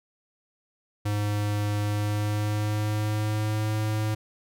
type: tone with pitch glide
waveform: square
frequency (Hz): 103.83 to 107.8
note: G#2 to A2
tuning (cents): 0 to -35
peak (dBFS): -25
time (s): 1.05-4.15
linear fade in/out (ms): 10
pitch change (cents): +65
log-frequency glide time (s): 1.81-3.74
effects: none